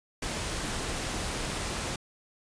pink noise, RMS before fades -33 dBFS, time 0.22-1.96 s, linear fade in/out 5 ms, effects resampled to 22050 Hz

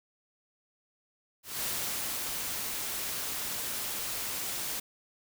white noise with ADSR envelope, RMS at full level -33 dBFS, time 1.43-4.8 s, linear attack 190 ms, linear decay 610 ms, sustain -2 dB, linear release 6 ms, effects none

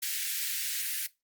white high-pass noise, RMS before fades -33 dBFS, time 0.02-1.07 s, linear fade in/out 10 ms, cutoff 1600 Hz, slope 48 dB/octave, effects noise-tail reverb RT60 0.2 s tail -18 dB re dry + Opus 48 kbps

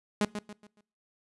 sawtooth tone with echo, 208.5 Hz, G#3, 7 cents sharp, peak -20 dBFS, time 0.21-0.25 s, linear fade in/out 2 ms, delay 140 ms, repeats 4, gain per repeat -9 dB, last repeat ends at 0.81 s, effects noise-tail reverb RT60 0.4 s tail -22 dB re dry + resampled to 24000 Hz

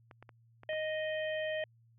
clicks, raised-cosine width 0.5 ms, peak -36 dBFS, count 5, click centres 0.112 / 0.226 / 0.292 / 0.634 / 0.732 s
harmonic tone, 622.3 Hz, D#5, in tune, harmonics 1 / 3 / 4 / 5, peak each -34 / -40 / -47 / -46 dBFS, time 0.69-1.64 s, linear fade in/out 2 ms
effects added 115 Hz sine -62 dBFS peak until 1.98 s

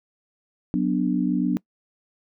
sine chord, B minor, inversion second, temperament equal, 185 / 246.9 / 293.7 Hz, F#3 / B3 / D4, 0 / 0 / 0 cents, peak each -24 dBFS, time 0.74-1.57 s, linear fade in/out 0 ms, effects noise-tail reverb RT60 0.1 s tail -24 dB re dry

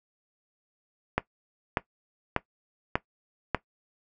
click train, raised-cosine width 0.5 ms, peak -8 dBFS, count 5, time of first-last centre 1.18-3.547 s, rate 1.69 Hz, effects noise-tail reverb RT60 0.1 s tail -17 dB re dry

